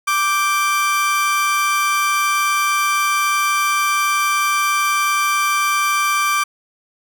30% pulse tone pair together, 1173.7 / 1568 Hz, D6 / G6, -1 / 0 cents, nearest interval perfect fourth, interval 501 cents, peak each -13 / -22 dBFS, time 0.07-6.44 s, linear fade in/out 10 ms, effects none

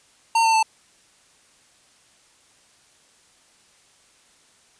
square tone with pitch steps, 911 / 897.9 / 885.1 Hz, A#5 / A5 / A5, -40 / +35 / +10 cents, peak -16 dBFS, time 0.35-0.629 s, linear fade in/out 5 ms, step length 93 ms, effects white hiss -57 dBFS RMS until 4.79 s + resampled to 22050 Hz

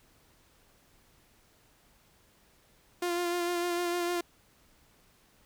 sawtooth tone with vibrato, 349.2 Hz, F4, in tune, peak -25 dBFS, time 3.02-4.21 s, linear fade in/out 5 ms, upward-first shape sine, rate 6.6 Hz, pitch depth 23 cents each way, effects pink hiss -64 dBFS RMS until 5.45 s

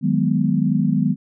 sine chord, G# minor seventh, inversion second, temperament equal, 155.56 / 185 / 207.7 / 246.9 Hz, D#3 / F#3 / G#3 / B3, 0 / 0 / 0 / 0 cents, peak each -21 / -21 / -21 / -21 dBFS, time 0.01-1.16 s, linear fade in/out 50 ms, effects none

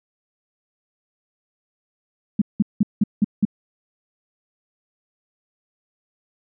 sine tone bursts, 207.6 Hz, G#3, in tune, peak -12 dBFS, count 6, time 2.39-3.452 s, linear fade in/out 5 ms, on 27 ms, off 180 ms, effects none

